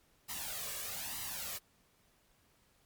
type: noise with flanger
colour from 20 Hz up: white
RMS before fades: -41 dBFS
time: 0.28-1.59 s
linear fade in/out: 20 ms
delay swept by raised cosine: 1 to 1.79 ms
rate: 1.1 Hz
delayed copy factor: +0.7
effects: pink hiss -70 dBFS RMS until 2.85 s + MP3 96 kbps